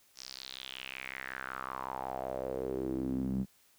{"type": "tone with band-pass filter sweep", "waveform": "sawtooth", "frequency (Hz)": 65.41, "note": "C2", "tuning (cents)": 0, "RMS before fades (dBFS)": -38, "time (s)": [0.15, 3.46], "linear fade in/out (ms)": 50, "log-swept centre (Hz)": [5700, 190], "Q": 4.7, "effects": ["white hiss -66 dBFS RMS until 3.78 s"]}